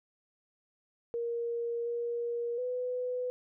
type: tone with pitch steps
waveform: sine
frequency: 469.4 / 473.2 / 498.9 Hz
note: A#4 / A#4 / B4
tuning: +12 / +26 / +17 cents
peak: -31 dBFS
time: 1.14-3.3 s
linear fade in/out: 0 ms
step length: 720 ms
effects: none